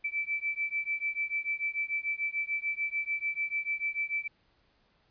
sine beating tone pair, 2318 / 2324.8 Hz, D7 / D7, -23 / -18 cents, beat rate 6.8 Hz, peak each -33 / -33 dBFS, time 0.04-4.28 s, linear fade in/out 10 ms, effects pink hiss -69 dBFS RMS until 5.1 s + resampled to 11025 Hz

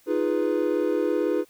triangle chord, F half-diminished seventh, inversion third, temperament equal, 311.1 / 349.2 / 415.3 / 493.9 Hz, Eb4 / F4 / Ab4 / Cb5, 0 / 0 / 0 / 0 cents, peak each -25 dBFS, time 0.06-1.45 s, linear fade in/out 50 ms, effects white hiss -59 dBFS RMS until 1.49 s

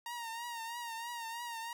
sawtooth tone with vibrato, 932.3 Hz, A#5, in tune, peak -36 dBFS, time 0.06-1.73 s, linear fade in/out 2 ms, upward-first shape triangle, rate 3.1 Hz, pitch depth 64 cents each way, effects none

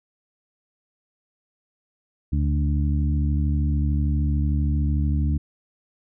harmonic tone with a mistuned harmonic, 73.2 Hz, D2, 5 cents flat, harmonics 1 / 2 / 3 / 4, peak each -20 / -26 / -30 / -32 dBFS, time 2.32-5.38 s, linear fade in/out 10 ms, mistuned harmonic 1, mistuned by +43 cents, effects none

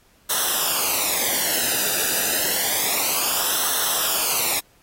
white noise with flanger, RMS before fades -22 dBFS, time 0.29-4.6 s, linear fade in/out 10 ms, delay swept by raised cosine 0.42 to 0.93 ms, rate 0.29 Hz, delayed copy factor -0.75, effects pink hiss -58 dBFS RMS until 4.82 s + AAC 48 kbps

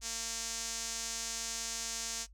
sawtooth tone with band-pass filter, 228.9 Hz, A#3, 31 cents flat, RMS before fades -39 dBFS, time 0.01-2.27 s, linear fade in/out 50 ms, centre 6500 Hz, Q 2.3, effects noise-tail reverb RT60 0.1 s tail -18 dB re dry + added 50 Hz sine -54 dBFS peak until 2.33 s

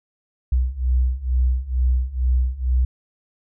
sine beating tone pair, 61.74 / 63.94 Hz, B1 / C2, 0 / -39 cents, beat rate 2.2 Hz, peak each -21 / -19 dBFS, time 0.52-2.85 s, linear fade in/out 5 ms, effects none

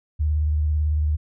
sine tone with vibrato, 75.9 Hz, D#2, 42 cents flat, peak -18 dBFS, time 0.19-1.17 s, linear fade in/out 20 ms, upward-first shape square, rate 18 Hz, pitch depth 40 cents each way, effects none

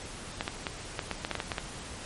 clicks, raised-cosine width 0.3 ms, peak -14 dBFS, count 11, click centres 0.409 / 0.479 / 0.668 / 0.992 / 1.113 / 1.249 / 1.313 / 1.353 / 1.402 / 1.518 / 1.582 s, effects pink hiss -42 dBFS RMS until 2.05 s + MP3 48 kbps

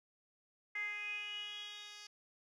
10% pulse tone with band-pass filter sweep, 415.3 Hz, G#4, in tune, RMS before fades -44 dBFS, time 0.75-2.07 s, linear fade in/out 5 ms, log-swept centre 2000 to 4400 Hz, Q 9.9, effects none

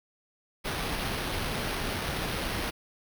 pink noise with sample-and-hold, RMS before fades -32 dBFS, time 0.64-2.71 s, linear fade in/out 20 ms, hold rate 7350 Hz, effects none

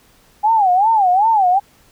sine tone with vibrato, 807 Hz, G#5, 50 cents flat, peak -10 dBFS, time 0.43-1.6 s, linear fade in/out 20 ms, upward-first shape sine, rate 2.6 Hz, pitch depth 210 cents each way, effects pink hiss -52 dBFS RMS until 1.91 s

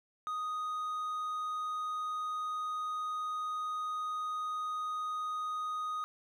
triangle tone, 1244.5 Hz, D#6, in tune, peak -32 dBFS, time 0.27-6.04 s, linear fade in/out 0 ms, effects none

